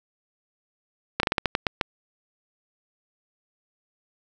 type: slowing click train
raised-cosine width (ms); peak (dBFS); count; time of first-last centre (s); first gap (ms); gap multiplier
0.3; -5; 9; 1.2-1.812; 32; 1.24
effects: none